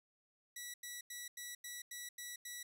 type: tone bursts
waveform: 10% pulse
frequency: 1950 Hz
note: B6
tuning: 23 cents flat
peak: -36 dBFS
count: 8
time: 0.56-2.63 s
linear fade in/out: 5 ms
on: 180 ms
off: 90 ms
effects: none